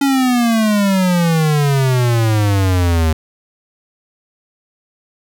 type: exponential sweep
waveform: square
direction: down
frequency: 281.4 to 78.1 Hz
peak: -12 dBFS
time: 0.01-3.13 s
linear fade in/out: 5 ms
effects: none